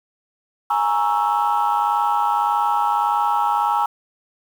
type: chord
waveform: sine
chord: A# half-diminished seventh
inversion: third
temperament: equal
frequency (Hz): 830.6 / 932.3 / 1108.7 / 1318.5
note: G#5 / A#5 / C#6 / E6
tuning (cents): 0 / 0 / 0 / 0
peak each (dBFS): -19 / -20 / -25 / -22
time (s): 0.7-3.86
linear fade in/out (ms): 5
effects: tanh soft clip ceiling -10 dBFS + 7-bit